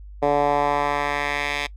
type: tone with band-pass filter sweep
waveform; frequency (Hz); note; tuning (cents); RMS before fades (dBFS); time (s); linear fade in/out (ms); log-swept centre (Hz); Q
10% pulse; 144.5; D3; -28; -22; 0.22-1.67; 10; 580 to 2800; 1.5
effects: noise-tail reverb RT60 0.1 s tail -22 dB re dry + added 50 Hz sine -37 dBFS peak until 1.76 s